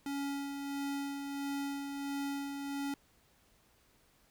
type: tone with tremolo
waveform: square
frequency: 280.2 Hz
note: C#4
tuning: 19 cents sharp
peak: -35 dBFS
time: 0.06-2.94 s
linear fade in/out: 2 ms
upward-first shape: sine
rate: 1.5 Hz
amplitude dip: 40%
effects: pink hiss -68 dBFS RMS until 4.3 s